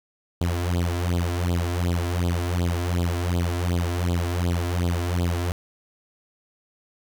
sawtooth tone with flanger, 87.2 Hz, F2, 2 cents flat, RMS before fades -24 dBFS, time 0.41-5.52 s, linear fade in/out 0 ms, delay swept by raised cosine 0.24 to 3.04 ms, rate 2.7 Hz, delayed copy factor +1, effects 8-bit

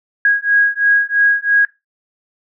sine beating tone pair, 1645 / 1648 Hz, G#6 / G#6, -17 / -14 cents, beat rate 3 Hz, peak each -14 dBFS, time 0.25-1.65 s, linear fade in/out 2 ms, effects noise-tail reverb RT60 0.2 s tail -18 dB re dry

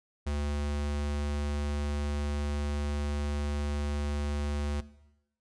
square tone, 72.9 Hz, D2, 12 cents flat, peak -30 dBFS, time 0.26-4.81 s, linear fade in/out 10 ms, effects noise-tail reverb RT60 0.9 s tail -17 dB re dry + resampled to 22050 Hz

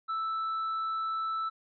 triangle tone, 1318.5 Hz, E6, in tune, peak -28 dBFS, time 0.08-1.5 s, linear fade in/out 20 ms, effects resampled to 11025 Hz

